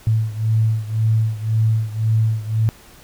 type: beating tone pair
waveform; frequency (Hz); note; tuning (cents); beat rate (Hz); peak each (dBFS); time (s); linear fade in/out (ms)
sine; 110 / 111.9; A2 / A2; 0 / +30; 1.9; -17 / -20; 0.07-2.69; 0
effects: pink hiss -46 dBFS RMS until 3.03 s